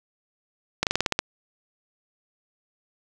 slowing click train, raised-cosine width 0.2 ms, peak -4 dBFS, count 8, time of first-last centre 0.83-1.191 s, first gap 38 ms, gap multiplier 1.1, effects none

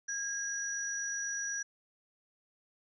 sine tone pair together, 1633 / 5826 Hz, G#6 / F#8, -30 / -28 cents, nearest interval octave + minor seventh, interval 2202 cents, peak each -37 / -36 dBFS, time 0.08-1.63 s, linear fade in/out 10 ms, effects none

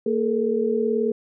sine tone cluster, 230.2 / 426.2 / 464.9 Hz, A#3 / G#4 / A#4, -22 / +45 / -5 cents, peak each -25 / -22 / -25 dBFS, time 0.06-1.12 s, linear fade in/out 5 ms, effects none

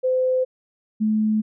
sine tone pair in turn, 513 / 215.7 Hz, C5 / A3, -34 / -34 cents, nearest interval octave + minor third, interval 1500 cents, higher first, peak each -17 dBFS, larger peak neither, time 0.03-0.45 / 1-1.42 s, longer neither, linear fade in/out 20 ms, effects none

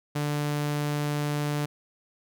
sawtooth tone, 147.2 Hz, D3, 4 cents sharp, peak -22 dBFS, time 0.15-1.66 s, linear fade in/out 10 ms, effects none

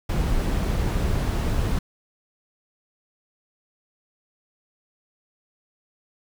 brown noise, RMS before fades -23 dBFS, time 0.09-1.79 s, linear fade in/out 5 ms, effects none

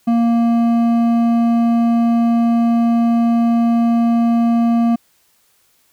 sine tone with hard clipping, 233.1 Hz, A#3, in tune, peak -13 dBFS, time 0.07-4.96 s, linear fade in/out 10 ms, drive 8 dB, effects white hiss -58 dBFS RMS until 5.92 s

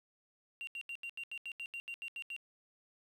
sine tone bursts, 2765 Hz, F7, 18 cents flat, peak -38 dBFS, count 13, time 0.61-2.364 s, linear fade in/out 0 ms, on 62 ms, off 79 ms, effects tanh soft clip ceiling -38 dBFS + 11-bit

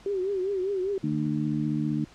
sine tone with vibrato, 384.7 Hz, G4, 33 cents flat, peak -25 dBFS, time 0.06-0.98 s, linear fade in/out 2 ms, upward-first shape triangle, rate 5 Hz, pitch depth 120 cents each way
harmonic tone, 75.4 Hz, D2, 46 cents sharp, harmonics 2 / 3 / 4, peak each -29 / -29 / -29 dBFS, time 1.03-2.05 s, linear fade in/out 10 ms
effects pink hiss -53 dBFS RMS until 2.14 s + low-pass 6000 Hz 12 dB/octave

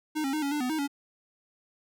square tone with pitch steps, 307.9 / 271.3 / 307.8 / 280.3 / 296.9 / 251.2 / 314.3 / 282.2 Hz, D#4 / C#4 / D#4 / C#4 / D4 / B3 / D#4 / C#4, -18 / -37 / -19 / +19 / +19 / +30 / +18 / +31 cents, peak -28 dBFS, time 0.15-0.878 s, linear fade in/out 20 ms, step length 91 ms, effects none

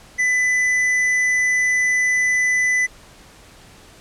sine tone with tanh clipping, 2000 Hz, B6, 21 cents sharp, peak -17 dBFS, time 0.18-2.87 s, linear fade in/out 20 ms, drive 10 dB, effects pink hiss -46 dBFS RMS until 4 s + low-pass 10000 Hz 12 dB/octave

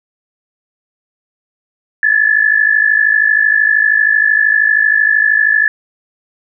sine tone pair together, 1702.1 / 1755 Hz, G#6 / A6, +42 / -5 cents, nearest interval minor second, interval 53 cents, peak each -11 dBFS, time 2.03-5.68 s, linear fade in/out 2 ms, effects none

